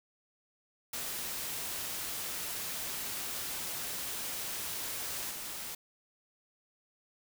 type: noise with level steps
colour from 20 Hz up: white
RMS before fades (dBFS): -38 / -41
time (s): 0.93-5.75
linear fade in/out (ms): 5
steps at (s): 5.31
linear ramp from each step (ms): 2
effects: none